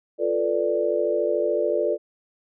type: chord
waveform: sine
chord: B half-diminished seventh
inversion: second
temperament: equal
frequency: 349.2 / 440 / 493.9 / 587.3 Hz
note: F4 / A4 / B4 / D5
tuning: 0 / 0 / 0 / 0 cents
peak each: -27 / -25 / -27 / -24 dBFS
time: 0.18-1.98 s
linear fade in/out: 50 ms
effects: none